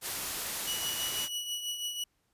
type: noise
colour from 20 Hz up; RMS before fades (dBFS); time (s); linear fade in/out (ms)
white; -35; 0.01-1.29; 50
type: tone with tremolo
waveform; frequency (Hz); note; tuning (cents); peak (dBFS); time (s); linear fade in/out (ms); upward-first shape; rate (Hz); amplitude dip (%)
sawtooth; 2934; F#7; -15; -28; 0.67-2.04; 5; triangle; 6.1; 60
effects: pink hiss -75 dBFS RMS until 2.33 s + resampled to 32000 Hz